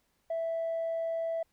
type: tone with tanh clipping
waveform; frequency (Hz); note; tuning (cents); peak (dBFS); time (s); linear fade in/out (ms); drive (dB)
triangle; 659.3; E5; 0; -30; 0.3-1.43; 5; 5
effects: pink hiss -74 dBFS RMS until 1.52 s